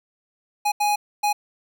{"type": "tone bursts at uneven times", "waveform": "square", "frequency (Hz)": 830.6, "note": "G#5", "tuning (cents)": 0, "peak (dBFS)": -19, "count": 3, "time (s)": [[0.65, 0.72], [0.8, 0.96], [1.23, 1.33]], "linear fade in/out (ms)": 10, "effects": []}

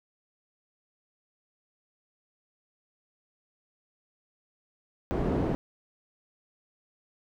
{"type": "low-pass noise", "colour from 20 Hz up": "white", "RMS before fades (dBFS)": -28, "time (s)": [5.11, 5.55], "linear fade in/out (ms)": 0, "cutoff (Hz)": 360, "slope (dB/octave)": 12, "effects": []}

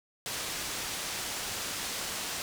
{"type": "low-pass noise", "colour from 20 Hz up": "white", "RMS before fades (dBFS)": -36, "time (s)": [0.26, 2.42], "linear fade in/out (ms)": 0, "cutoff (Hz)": 7900, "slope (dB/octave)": 12, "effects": []}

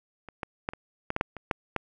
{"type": "clicks", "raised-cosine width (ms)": 0.5, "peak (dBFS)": [-27, -17, -13, -24, -14, -13, -9, -24, -10, -12], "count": 10, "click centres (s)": [0.287, 0.432, 0.689, 0.735, 1.104, 1.164, 1.211, 1.367, 1.512, 1.763], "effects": []}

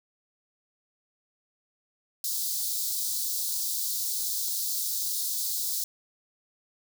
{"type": "high-pass noise", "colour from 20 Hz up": "white", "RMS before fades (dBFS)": -30, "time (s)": [2.24, 5.84], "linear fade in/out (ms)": 2, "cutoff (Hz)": 3900, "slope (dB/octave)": 48, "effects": []}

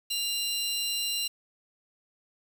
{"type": "tone pair together", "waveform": "sawtooth", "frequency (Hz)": [2800, 4023], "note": ["F7", "B7"], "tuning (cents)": [4, 31], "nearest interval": "tritone", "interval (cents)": 627, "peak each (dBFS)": -28, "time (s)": [0.1, 1.28], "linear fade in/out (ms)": 10, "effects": ["8-bit"]}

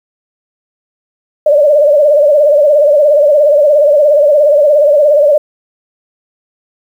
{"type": "tone with vibrato", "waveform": "sine", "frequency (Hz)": 587.3, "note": "D5", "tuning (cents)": 0, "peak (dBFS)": -4, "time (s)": [1.46, 5.38], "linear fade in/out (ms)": 5, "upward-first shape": "sine", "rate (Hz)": 17, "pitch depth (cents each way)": 85, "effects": ["7-bit"]}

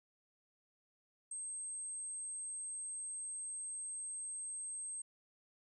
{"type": "tone", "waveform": "sine", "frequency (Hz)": 8372, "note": "C9", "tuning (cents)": 0, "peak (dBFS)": -40, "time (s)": [1.31, 5.02], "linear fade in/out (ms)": 5, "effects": ["tanh soft clip ceiling -37 dBFS"]}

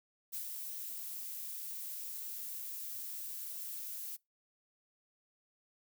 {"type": "noise with ADSR envelope", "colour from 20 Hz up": "violet", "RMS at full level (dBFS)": -39, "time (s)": [0.32, 4.17], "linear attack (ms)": 24, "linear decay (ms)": 100, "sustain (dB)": -4, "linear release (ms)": 20, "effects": ["noise-tail reverb RT60 0.2 s tail -24 dB re dry"]}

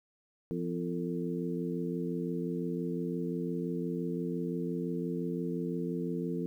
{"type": "harmonic tone with a mistuned harmonic", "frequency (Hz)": 85.8, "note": "F2", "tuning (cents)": -30, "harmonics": [2, 3, 4, 5], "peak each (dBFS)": [-35, -37, -38, -39], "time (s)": [0.51, 6.46], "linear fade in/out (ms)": 0, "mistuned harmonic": 5, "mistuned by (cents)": 70, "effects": ["11-bit"]}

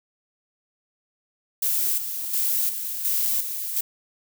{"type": "noise with tremolo", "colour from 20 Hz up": "violet", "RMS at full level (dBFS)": -23, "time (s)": [1.62, 3.81], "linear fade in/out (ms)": 5, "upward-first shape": "square", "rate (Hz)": 1.4, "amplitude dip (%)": 55, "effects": []}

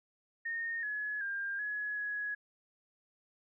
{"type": "tone with pitch steps", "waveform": "sine", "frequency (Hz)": [1840, 1695, 1600, 1687, 1676], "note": ["A#6", "G#6", "G6", "G#6", "G#6"], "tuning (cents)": [-23, 35, 35, 27, 15], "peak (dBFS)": -34, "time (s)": [0.45, 2.35], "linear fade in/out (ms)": 10, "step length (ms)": 380, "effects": []}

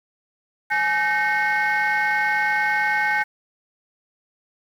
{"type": "tone cluster", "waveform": "sine", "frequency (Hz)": [841, 1535, 1842, 2178], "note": ["G#5", "G6", "A#6", "C#7"], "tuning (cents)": [22, -37, -21, -31], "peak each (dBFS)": [-22, -21, -24, -24], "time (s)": [0.7, 3.24], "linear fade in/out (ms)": 20, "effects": ["tanh soft clip ceiling -13 dBFS", "8-bit"]}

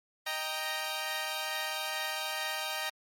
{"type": "chord", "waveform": "10% pulse", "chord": "Eb major", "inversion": "none", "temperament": "equal", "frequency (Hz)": [622.3, 784, 932.3], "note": ["Eb5", "G5", "Bb5"], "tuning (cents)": [0, 0, 0], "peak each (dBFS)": -29, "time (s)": [0.26, 2.9], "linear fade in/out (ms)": 10, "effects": ["MP3 64 kbps"]}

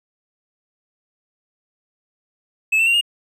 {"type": "tone with pitch steps", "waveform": "triangle", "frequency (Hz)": [2600, 2678, 2758, 2840], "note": ["E7", "E7", "F7", "F7"], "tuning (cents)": [-24, 27, -22, 28], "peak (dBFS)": -12, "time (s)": [2.72, 3.012], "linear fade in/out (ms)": 10, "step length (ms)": 73, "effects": []}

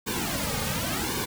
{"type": "noise with flanger", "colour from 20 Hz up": "pink", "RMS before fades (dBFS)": -29, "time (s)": [0.06, 1.26], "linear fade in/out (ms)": 20, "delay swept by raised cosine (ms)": [1.5, 3], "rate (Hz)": 0.91, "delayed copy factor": -1, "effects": []}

